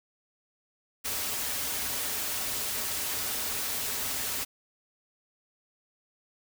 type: noise with comb filter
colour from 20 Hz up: white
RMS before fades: -32 dBFS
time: 1.04-4.45 s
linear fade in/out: 20 ms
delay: 5.8 ms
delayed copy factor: -0.5
effects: none